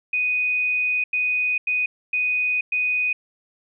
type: tone bursts at uneven times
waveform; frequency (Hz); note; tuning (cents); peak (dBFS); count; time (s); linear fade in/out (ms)
sine; 2489; D#7; 0; -19; 5; 0.13-1.04 / 1.13-1.58 / 1.67-1.86 / 2.13-2.61 / 2.72-3.13; 5
effects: none